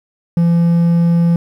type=tone; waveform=triangle; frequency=169.8 Hz; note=F3; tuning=48 cents flat; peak=-7 dBFS; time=0.37-1.36 s; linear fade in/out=2 ms; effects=8-bit